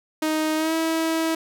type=tone with pitch glide; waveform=sawtooth; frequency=311.9 to 324.2 Hz; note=D#4 to E4; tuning=+4 to -29 cents; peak=-17 dBFS; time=0.22-1.35 s; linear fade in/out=5 ms; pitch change=+67 cents; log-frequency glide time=0.56-0.74 s; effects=none